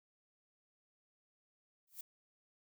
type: noise with exponential growth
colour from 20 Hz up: violet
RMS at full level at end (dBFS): -42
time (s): 1.87-2.01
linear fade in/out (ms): 5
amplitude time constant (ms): 30
effects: none